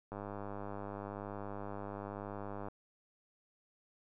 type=click train; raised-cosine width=1 ms; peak=-29 dBFS; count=260; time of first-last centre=0.12-2.684 s; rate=101 Hz; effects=none